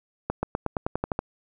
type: accelerating click train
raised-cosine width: 1 ms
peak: -11 dBFS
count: 10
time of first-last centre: 0.3-1.191 s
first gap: 130 ms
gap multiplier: 0.93
effects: none